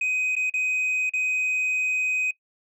sine tone with dropouts, 2511 Hz, D#7, 15 cents sharp, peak -19 dBFS, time 0.01-2.31 s, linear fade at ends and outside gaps 5 ms, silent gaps 0.354-0.364 / 0.499-0.538 / 1.096-1.135 s, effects noise-tail reverb RT60 0.1 s tail -22 dB re dry + tanh soft clip ceiling -21 dBFS

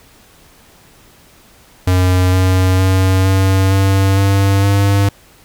square tone with pitch steps, 91.7 / 92.98 / 94.28 / 95.59 / 96.93 / 98.28 / 99.65 Hz, F#2 / F#2 / F#2 / G2 / G2 / G2 / G2, -15 / +9 / +33 / -43 / -19 / +5 / +29 cents, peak -10 dBFS, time 1.87-5.09 s, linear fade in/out 5 ms, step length 460 ms, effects pink hiss -46 dBFS RMS until 5.44 s

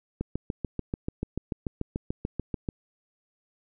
click train, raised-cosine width 3 ms, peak -16 dBFS, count 18, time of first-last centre 0.21-2.688 s, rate 6.86 Hz, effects none

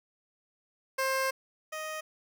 15% pulse tone pair in turn, 530 / 623.6 Hz, C5 / D#5, +22 / +4 cents, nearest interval minor third, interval 282 cents, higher second, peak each -21 / -29 dBFS, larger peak first, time 0.98-1.31 / 1.72-2.01 s, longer first, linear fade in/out 10 ms, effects none

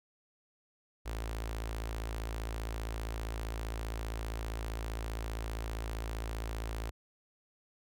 sawtooth tone with notch filter, 55.2 Hz, A1, 6 cents sharp, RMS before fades -38 dBFS, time 1.05-6.91 s, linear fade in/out 20 ms, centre 170 Hz, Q 0.76, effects none

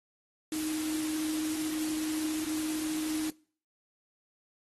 sine tone in noise, 311.1 Hz, D#4, in tune, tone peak -31 dBFS, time 0.52-3.3 s, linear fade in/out 2 ms, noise white, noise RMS -39 dBFS, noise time 0.52-3.3 s, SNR +5 dB, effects noise-tail reverb RT60 0.5 s tail -25 dB re dry + AAC 32 kbps

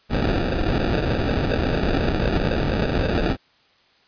pink noise with sample-and-hold, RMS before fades -21 dBFS, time 0.09-3.37 s, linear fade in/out 50 ms, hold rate 1050 Hz, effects white hiss -58 dBFS RMS until 4.07 s + resampled to 11025 Hz

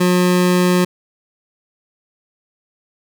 25% pulse tone, 180 Hz, F#3, 47 cents flat, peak -8 dBFS, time 0-0.85 s, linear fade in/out 10 ms, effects none

